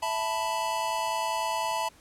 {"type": "chord", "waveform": "square", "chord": "E suspended fourth", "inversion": "none", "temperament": "just", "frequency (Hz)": [659.3, 879, 988.9], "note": ["E5", "A5", "B5"], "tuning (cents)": [0, -2, 2], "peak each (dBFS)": [-35, -31, -32], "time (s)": [0.02, 1.89], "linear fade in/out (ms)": 10, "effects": ["pink hiss -57 dBFS RMS until 2 s", "low-pass 12000 Hz 12 dB/octave"]}